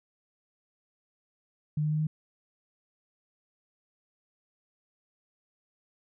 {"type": "tone with pitch steps", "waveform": "sine", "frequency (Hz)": [151, 152.31, 153.64, 154.98], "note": ["D3", "D#3", "D#3", "D#3"], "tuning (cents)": [48, -37, -22, -7], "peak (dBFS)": -25, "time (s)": [1.77, 2.07], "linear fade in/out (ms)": 5, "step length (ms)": 75, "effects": []}